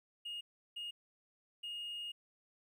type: tone bursts at uneven times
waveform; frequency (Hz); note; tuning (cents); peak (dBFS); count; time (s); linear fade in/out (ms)
triangle; 2855; F7; +37; -38; 3; 0.25-0.41 / 0.76-0.91 / 1.63-2.12; 10
effects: tanh soft clip ceiling -36 dBFS + 13-bit